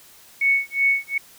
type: tone with tremolo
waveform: sine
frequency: 2216 Hz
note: C#7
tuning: 1 cent flat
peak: -14 dBFS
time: 0.41-1.18 s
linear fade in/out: 5 ms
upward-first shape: sine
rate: 2.7 Hz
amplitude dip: 100%
effects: white hiss -49 dBFS RMS until 1.38 s